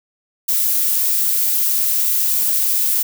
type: noise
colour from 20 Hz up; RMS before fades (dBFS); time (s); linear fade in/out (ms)
violet; -17; 0.48-3.03; 10
effects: none